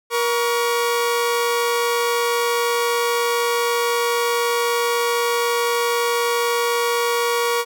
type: tone pair together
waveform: sawtooth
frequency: 474.3 / 1128 Hz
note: A#4 / C#6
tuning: +30 / +30 cents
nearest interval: octave + minor third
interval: 1500 cents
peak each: -15 / -20 dBFS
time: 0.1-7.65 s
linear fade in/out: 50 ms
effects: none